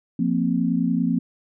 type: chord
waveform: sine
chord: F suspended fourth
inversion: none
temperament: equal with one note detuned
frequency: 174.61 / 231.2 / 261.6 Hz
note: F3 / Bb3 / C4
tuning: 0 / -14 / 0 cents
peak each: -23 dBFS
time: 0.19-1.19 s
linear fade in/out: 5 ms
effects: none